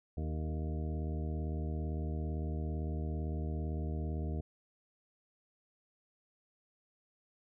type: harmonic tone with a mistuned harmonic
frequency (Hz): 77.78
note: D#2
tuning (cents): 0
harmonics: 1 / 2 / 3 / 4 / 5 / 6 / 8 / 9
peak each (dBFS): -35 / -41 / -45 / -47 / -49 / -51 / -53 / -54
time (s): 0.17-4.41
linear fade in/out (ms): 5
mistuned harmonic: 5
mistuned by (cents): +20
effects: none